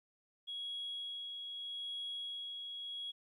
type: tone with tremolo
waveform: sine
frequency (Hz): 3322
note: G#7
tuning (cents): 0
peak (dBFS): -38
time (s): 0.47-3.12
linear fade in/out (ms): 20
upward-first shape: sine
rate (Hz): 0.8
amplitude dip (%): 35
effects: tanh soft clip ceiling -35 dBFS + 13-bit